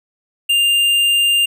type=tone with tanh clipping; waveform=sine; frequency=2800 Hz; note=F7; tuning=4 cents sharp; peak=-13 dBFS; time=0.49-1.46 s; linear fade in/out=10 ms; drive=12 dB; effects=none